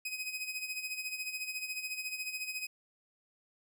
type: tone with tremolo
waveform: sawtooth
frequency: 2518 Hz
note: D#7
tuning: 20 cents sharp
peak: -31 dBFS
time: 0.05-2.67 s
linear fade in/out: 5 ms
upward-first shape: sine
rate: 14 Hz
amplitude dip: 65%
effects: none